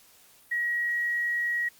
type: tone with quantisation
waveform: sine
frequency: 1905 Hz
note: A#6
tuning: 37 cents sharp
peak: -25 dBFS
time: 0.51-1.69 s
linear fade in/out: 10 ms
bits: 9
effects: white hiss -57 dBFS RMS until 1.79 s + Opus 48 kbps